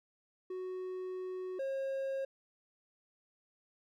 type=tone pair in turn; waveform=triangle; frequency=370 / 539.4 Hz; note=F#4 / C#5; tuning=0 / -47 cents; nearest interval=perfect fifth; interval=653 cents; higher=second; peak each=-36 / -32 dBFS; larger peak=second; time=0.5-1.59 / 1.59-2.25 s; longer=first; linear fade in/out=5 ms; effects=none

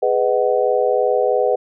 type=chord; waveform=sine; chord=G# minor seventh; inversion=none; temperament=just; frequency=415.3 / 498.4 / 623 / 747.5 Hz; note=G#4 / B4 / D#5 / F#5; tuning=0 / +16 / +2 / +17 cents; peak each=-20 / -17 / -21 / -22 dBFS; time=0.02-1.56 s; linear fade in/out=10 ms; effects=none

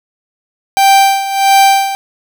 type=tone with tremolo; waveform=45% pulse; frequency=784 Hz; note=G5; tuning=in tune; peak=-4 dBFS; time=0.77-1.95 s; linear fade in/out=0 ms; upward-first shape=sine; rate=1.5 Hz; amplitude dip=75%; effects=none

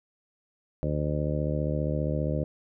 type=harmonic tone; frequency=75 Hz; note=D2; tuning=37 cents sharp; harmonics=1 / 2 / 3 / 4 / 5 / 6 / 7 / 8; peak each=-32 / -29 / -36 / -35 / -39 / -40 / -34 / -36 dBFS; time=0.83-2.44 s; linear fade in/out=0 ms; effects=none

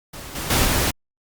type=noise with level steps; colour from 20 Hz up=pink; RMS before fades=-36 / -28 / -18 / -20 dBFS; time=0.13-0.91 s; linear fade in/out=10 ms; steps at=0.35 / 0.5 / 0.65 s; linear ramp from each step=5 ms; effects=Opus 48 kbps

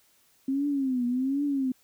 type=tone with vibrato; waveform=sine; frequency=264.4 Hz; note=C4; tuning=18 cents sharp; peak=-24 dBFS; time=0.48-1.72 s; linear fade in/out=5 ms; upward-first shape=triangle; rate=1.3 Hz; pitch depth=170 cents each way; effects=white hiss -64 dBFS RMS until 1.83 s

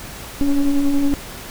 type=ring-modulated tone; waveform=triangle; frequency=138.59 Hz; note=C#3; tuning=in tune; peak=-8 dBFS; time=0.41-1.14 s; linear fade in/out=0 ms; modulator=144 Hz; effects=pink hiss -34 dBFS RMS until 1.5 s

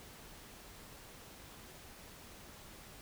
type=silence; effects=pink hiss -54 dBFS RMS until 3.01 s

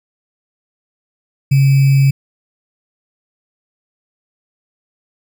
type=tone with sample-and-hold; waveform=sine; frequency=136.8 Hz; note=C#3; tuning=23 cents flat; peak=-7 dBFS; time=1.51-2.11 s; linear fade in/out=10 ms; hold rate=2450 Hz; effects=none

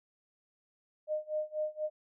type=tone with tremolo; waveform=sine; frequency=613 Hz; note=D#5; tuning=26 cents flat; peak=-29 dBFS; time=1.07-1.9 s; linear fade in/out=50 ms; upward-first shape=sine; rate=4.1 Hz; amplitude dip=95%; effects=none

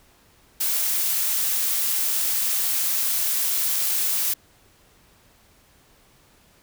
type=noise; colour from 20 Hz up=blue; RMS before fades=-23 dBFS; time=0.6-4.34 s; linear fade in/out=10 ms; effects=pink hiss -57 dBFS RMS until 6.62 s

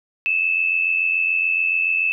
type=tone pair together; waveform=sine; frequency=2550 / 2637 Hz; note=D#7 / E7; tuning=+42 / 0 cents; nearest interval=minor second; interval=58 cents; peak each=-23 / -18 dBFS; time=0.26-2.12 s; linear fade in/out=0 ms; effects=none

